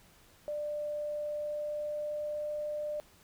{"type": "tone with pitch glide", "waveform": "sine", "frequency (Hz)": [594, 597.8], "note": ["D5", "D5"], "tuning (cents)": [20, 31], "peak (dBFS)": -33, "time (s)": [0.48, 3], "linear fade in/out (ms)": 0, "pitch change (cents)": 11, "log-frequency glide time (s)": [0.96, 2.5], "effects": ["pink hiss -61 dBFS RMS until 3.23 s"]}